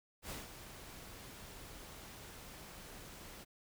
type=noise with ADSR envelope; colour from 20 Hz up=pink; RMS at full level=-43 dBFS; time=0.22-3.45 s; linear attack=81 ms; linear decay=160 ms; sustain=-9 dB; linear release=24 ms; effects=none